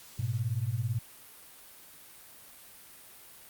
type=beating tone pair; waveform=sine; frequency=105 / 123 Hz; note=G#2 / B2; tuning=+19 / -7 cents; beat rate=18 Hz; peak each=-32 / -31 dBFS; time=0.19-0.99 s; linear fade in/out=5 ms; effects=white hiss -52 dBFS RMS until 3.49 s + Opus 48 kbps